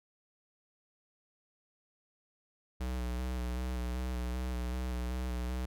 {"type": "tone with vibrato", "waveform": "square", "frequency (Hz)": 62, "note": "B1", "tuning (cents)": 7, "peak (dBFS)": -34, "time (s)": [2.8, 5.66], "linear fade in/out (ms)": 10, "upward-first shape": "square", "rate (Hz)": 2.6, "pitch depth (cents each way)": 28, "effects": []}